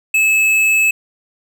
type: tone with tanh clipping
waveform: sine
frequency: 2599 Hz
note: E7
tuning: 25 cents flat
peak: -12 dBFS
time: 0.14-0.91 s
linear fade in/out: 5 ms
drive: 12 dB
effects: none